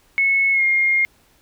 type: tone with pitch glide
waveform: sine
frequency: 2195 to 2130 Hz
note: C#7 to C7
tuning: -18 to +30 cents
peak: -14 dBFS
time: 0.18-1.05 s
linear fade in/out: 0 ms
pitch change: -52 cents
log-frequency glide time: 0.52-0.63 s
effects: pink hiss -57 dBFS RMS until 1.41 s